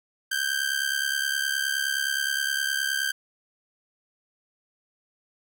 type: ring-modulated tone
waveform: sawtooth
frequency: 1568 Hz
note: G6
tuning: in tune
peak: -18 dBFS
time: 0.31-3.12 s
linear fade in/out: 10 ms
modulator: 34.8 Hz
effects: none